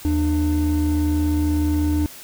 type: tone pair together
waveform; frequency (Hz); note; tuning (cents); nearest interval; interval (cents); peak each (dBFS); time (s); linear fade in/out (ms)
triangle; 79.3 / 299.4; D#2 / D4; +33 / +33; octave + major seventh; 2300; -17 / -17; 0.05-2.06; 0
effects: tanh soft clip ceiling -10 dBFS + white hiss -40 dBFS RMS until 2.23 s